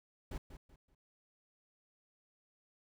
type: noise with echo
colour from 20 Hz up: brown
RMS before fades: -41 dBFS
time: 0.31-0.38 s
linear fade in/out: 5 ms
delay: 190 ms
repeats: 3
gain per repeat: -10 dB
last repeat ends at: 0.95 s
effects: none